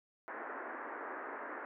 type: band-pass noise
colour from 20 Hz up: white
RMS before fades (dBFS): -44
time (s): 0.28-1.65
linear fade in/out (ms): 0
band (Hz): 260 to 1800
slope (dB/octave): 48
effects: none